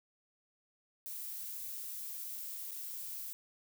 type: noise with dropouts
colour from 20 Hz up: violet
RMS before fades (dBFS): -43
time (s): 1.06-3.33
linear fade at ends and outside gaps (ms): 0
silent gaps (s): 2.71-2.716
effects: none